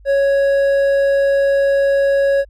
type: tone with hard clipping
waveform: triangle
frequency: 554.4 Hz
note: C#5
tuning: in tune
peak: -13 dBFS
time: 0.05-2.45 s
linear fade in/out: 50 ms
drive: 9 dB
effects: added 50 Hz sine -41 dBFS peak until 2.49 s